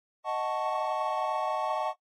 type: chord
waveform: triangle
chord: D# half-diminished seventh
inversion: none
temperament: equal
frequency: 622.3 / 740 / 880 / 1108.7 Hz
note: D#5 / F#5 / A5 / C#6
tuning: 0 / 0 / 0 / 0 cents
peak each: -32 dBFS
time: 0.24-1.94 s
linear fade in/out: 50 ms
effects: noise-tail reverb RT60 0.1 s tail -18 dB re dry + AAC 32 kbps